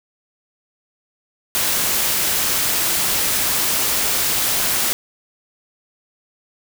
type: noise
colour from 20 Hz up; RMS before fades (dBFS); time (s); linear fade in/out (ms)
white; -19; 1.55-4.93; 0
effects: none